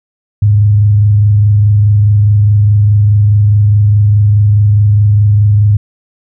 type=tone with frequency modulation; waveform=sine; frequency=103.83 Hz; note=G#2; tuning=in tune; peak=-4 dBFS; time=0.42-5.77 s; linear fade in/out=5 ms; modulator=24.8 Hz; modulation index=0.22; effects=none